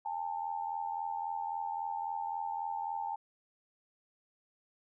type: tone pair together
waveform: sine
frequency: 812 / 895.7 Hz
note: G#5 / A5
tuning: -39 / +31 cents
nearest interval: major second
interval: 170 cents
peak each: -37 / -37 dBFS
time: 0.05-3.16 s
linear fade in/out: 10 ms
effects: none